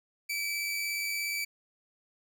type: tone pair together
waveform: sawtooth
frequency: 2300 / 2397 Hz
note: D7 / D7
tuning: -37 / +35 cents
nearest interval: minor second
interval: 72 cents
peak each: -28 / -37 dBFS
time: 0.29-1.45 s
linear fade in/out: 10 ms
effects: none